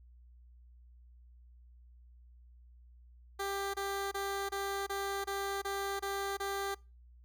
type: tone bursts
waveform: 15% pulse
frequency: 395.4 Hz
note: G4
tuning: 15 cents sharp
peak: -28 dBFS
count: 9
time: 3.39-6.748 s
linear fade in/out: 10 ms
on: 350 ms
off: 26 ms
effects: noise-tail reverb RT60 0.3 s tail -25 dB re dry + added 60 Hz sine -55 dBFS peak until 7.24 s